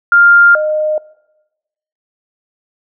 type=tone pair in turn; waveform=sine; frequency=1400 / 614.2 Hz; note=F6 / D#5; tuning=+4 / -23 cents; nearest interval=octave + major second; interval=1427 cents; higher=first; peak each=-4 / -12 dBFS; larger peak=first; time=0.12-0.55 / 0.55-0.98 s; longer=neither; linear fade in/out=2 ms; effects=noise-tail reverb RT60 1.0 s tail -21 dB re dry